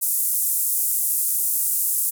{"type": "band-pass noise", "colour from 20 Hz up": "white", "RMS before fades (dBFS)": -22, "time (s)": [0.01, 2.11], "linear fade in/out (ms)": 20, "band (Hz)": [8700, 15000], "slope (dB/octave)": 24, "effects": []}